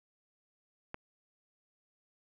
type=click; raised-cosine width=0.5 ms; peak=-24 dBFS; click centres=0.944 s; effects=none